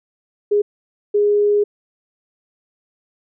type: tone bursts at uneven times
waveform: sine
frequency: 412.9 Hz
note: G#4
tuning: 10 cents flat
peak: -12 dBFS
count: 2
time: 0.51-0.62 / 1.14-1.64 s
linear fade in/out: 10 ms
effects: none